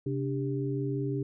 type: tone cluster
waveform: sine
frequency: 133.6 / 292.1 / 397.6 Hz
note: C3 / D4 / G4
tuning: +36 / -9 / +25 cents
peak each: -31 / -34 / -34 dBFS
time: 0.06-1.23 s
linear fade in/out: 5 ms
effects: none